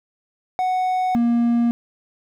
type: tone pair in turn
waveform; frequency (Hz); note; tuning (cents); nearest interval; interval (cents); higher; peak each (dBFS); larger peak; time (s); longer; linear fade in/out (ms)
triangle; 740 / 236; F#5 / A#3; 0 / +22; octave + minor sixth; 1978; first; -16 / -13; second; 0.59-1.15 / 1.15-1.71; neither; 0
effects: none